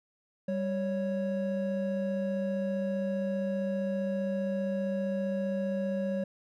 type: tone pair together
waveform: triangle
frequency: 196 / 552.8 Hz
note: G3 / C#5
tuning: 0 / -5 cents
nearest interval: octave + tritone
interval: 1795 cents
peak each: -29 / -30 dBFS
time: 0.48-6.24 s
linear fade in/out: 5 ms
effects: none